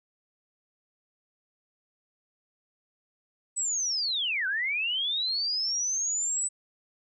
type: linear two-way sweep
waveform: sine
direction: down then up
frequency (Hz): 8030 to 1480 to 8030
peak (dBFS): -26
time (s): 3.56-6.49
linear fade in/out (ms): 20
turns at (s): 4.47
effects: none